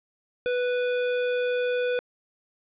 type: tone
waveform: square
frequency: 493.9 Hz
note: B4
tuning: in tune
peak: -24 dBFS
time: 0.46-1.99 s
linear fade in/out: 0 ms
effects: resampled to 8000 Hz + 10-bit